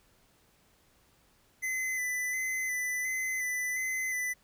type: tone with vibrato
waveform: square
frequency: 2018 Hz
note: B6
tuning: 37 cents sharp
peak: -31 dBFS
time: 1.62-4.34 s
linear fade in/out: 20 ms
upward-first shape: square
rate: 1.4 Hz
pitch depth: 20 cents each way
effects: pink hiss -66 dBFS RMS until 4.43 s